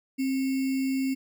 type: tone with sample-and-hold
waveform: sine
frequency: 265.8 Hz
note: C4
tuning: 27 cents sharp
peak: -24 dBFS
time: 0.18-1.15 s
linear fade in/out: 20 ms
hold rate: 2450 Hz
effects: none